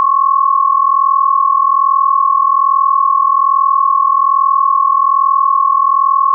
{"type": "tone pair together", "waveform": "sine", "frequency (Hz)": [1075, 1116.2], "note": ["C6", "C#6"], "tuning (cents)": [47, 12], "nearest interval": "minor second", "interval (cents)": 65, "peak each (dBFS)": -11, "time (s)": [0, 6.34], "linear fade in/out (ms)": 0, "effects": []}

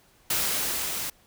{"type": "noise with level ramp", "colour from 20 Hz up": "white", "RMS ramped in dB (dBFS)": [-25, -32], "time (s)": [0.3, 1.1], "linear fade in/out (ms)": 5, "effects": ["pink hiss -60 dBFS RMS until 1.26 s"]}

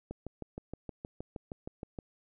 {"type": "click train", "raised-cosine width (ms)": 2, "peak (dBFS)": -26, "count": 13, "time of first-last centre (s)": [0.11, 1.988], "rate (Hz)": 6.39, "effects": []}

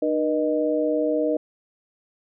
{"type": "tone cluster", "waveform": "sine", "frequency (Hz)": [304, 481.1, 618], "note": ["D#4", "B4", "D#5"], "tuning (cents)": [-40, -45, -12], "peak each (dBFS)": -24, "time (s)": [0.02, 1.37], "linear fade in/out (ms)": 5, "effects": []}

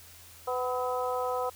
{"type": "harmonic tone with a mistuned harmonic", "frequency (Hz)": 250.5, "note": "B3", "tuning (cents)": 25, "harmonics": [2, 3, 4, 5], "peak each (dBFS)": [-31, -34, -35, -36], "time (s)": [0.47, 1.5], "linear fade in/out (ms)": 10, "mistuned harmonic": 5, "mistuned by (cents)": 34, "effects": ["added 85 Hz sine -57 dBFS peak until 1.55 s", "white hiss -52 dBFS RMS until 1.55 s"]}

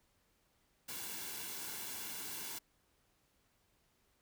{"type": "noise with comb filter", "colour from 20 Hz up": "white", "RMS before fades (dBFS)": -44, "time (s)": [0.88, 2.59], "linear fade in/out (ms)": 10, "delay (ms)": 1.6, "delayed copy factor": -0.55, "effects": ["pink hiss -75 dBFS RMS until 4.21 s"]}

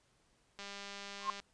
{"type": "click train", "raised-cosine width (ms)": 0.2, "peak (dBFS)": -29, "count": 163, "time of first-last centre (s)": [0.59, 1.4], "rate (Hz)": 200}
{"type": "tone with exponential growth", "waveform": "sine", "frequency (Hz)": 1066, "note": "C6", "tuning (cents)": 32, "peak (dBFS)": -27, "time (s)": [1.18, 1.3], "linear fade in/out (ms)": 1, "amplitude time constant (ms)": 24}
{"effects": ["pink hiss -72 dBFS RMS until 1.53 s", "resampled to 22050 Hz"]}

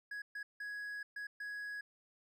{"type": "tone bursts at uneven times", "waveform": "triangle", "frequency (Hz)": 1668, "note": "G#6", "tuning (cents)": 7, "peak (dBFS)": -39, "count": 5, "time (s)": [[0.11, 0.22], [0.35, 0.43], [0.6, 1.03], [1.16, 1.27], [1.4, 1.81]], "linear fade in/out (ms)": 5, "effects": []}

